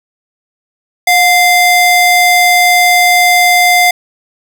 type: ring-modulated tone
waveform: square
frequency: 1400 Hz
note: F6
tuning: 4 cents sharp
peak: -3 dBFS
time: 1.07-3.91 s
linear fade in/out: 5 ms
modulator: 681 Hz
effects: none